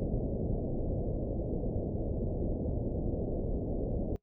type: low-pass noise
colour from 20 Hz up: pink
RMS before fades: -33 dBFS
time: 0-4.16 s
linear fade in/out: 0 ms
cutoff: 620 Hz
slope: 48 dB/octave
effects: noise-tail reverb RT60 0.1 s tail -21 dB re dry